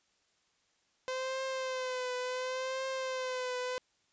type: tone with vibrato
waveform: sawtooth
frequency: 514 Hz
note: C5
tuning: 31 cents flat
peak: -30 dBFS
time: 1.08-3.78 s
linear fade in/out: 0 ms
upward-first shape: triangle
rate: 0.7 Hz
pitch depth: 53 cents each way
effects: white hiss -73 dBFS RMS until 4.12 s + resampled to 16000 Hz